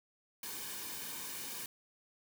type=noise with comb filter; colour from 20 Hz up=white; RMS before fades=-43 dBFS; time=0.43-1.66 s; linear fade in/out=2 ms; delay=1.5 ms; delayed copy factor=-0.6; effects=none